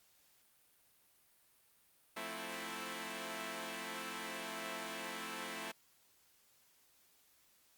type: chord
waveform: 5% pulse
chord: F major seventh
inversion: none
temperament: equal with one note detuned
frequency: 175.32 / 220 / 261.6 / 329.6 Hz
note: F3 / A3 / C4 / E4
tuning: +7 / 0 / 0 / 0 cents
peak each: -40 / -35 / -37 / -35 dBFS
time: 2.16-5.72 s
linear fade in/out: 10 ms
effects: white hiss -70 dBFS RMS until 7.77 s + Opus 48 kbps